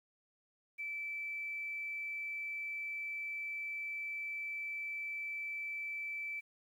sine tone with quantisation, 2320 Hz, D7, 22 cents flat, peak -38 dBFS, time 0.78-6.41 s, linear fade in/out 20 ms, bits 11, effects none

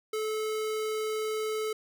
square tone, 433.5 Hz, A4, 26 cents flat, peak -30 dBFS, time 0.13-1.73 s, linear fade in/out 5 ms, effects none

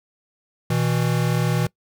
square tone pair together, 121.81 / 161.9 Hz, B2 / E3, -23 / -31 cents, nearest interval perfect fourth, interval 492 cents, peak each -22 / -22 dBFS, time 0.7-1.67 s, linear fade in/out 5 ms, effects noise-tail reverb RT60 0.1 s tail -23 dB re dry

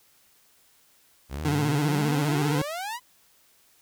sawtooth exponential sweep, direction up, 63.3 to 1022 Hz, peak -27 dBFS, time 1.29-3 s, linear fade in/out 50 ms
25% pulse tone with vibrato, 146.83 Hz, D3, in tune, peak -19 dBFS, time 1.45-2.62 s, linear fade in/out 2 ms, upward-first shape square, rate 15 Hz, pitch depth 57 cents each way
effects white hiss -61 dBFS RMS until 3.81 s

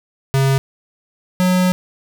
square tone pair in turn, 135.4 / 182.78 Hz, C#3 / F#3, -40 / -21 cents, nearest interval perfect fourth, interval 519 cents, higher second, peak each -13 dBFS, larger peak neither, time 0.34-0.58 / 1.4-1.72 s, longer second, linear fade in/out 0 ms, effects none

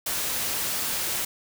white noise, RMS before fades -28 dBFS, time 0.06-1.25 s, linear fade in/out 5 ms, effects none

